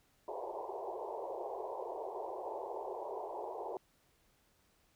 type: band-pass noise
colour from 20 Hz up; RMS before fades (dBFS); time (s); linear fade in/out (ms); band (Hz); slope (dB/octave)
pink; -42; 0.28-3.77; 2; 360 to 1000; 96
effects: pink hiss -72 dBFS RMS until 4.95 s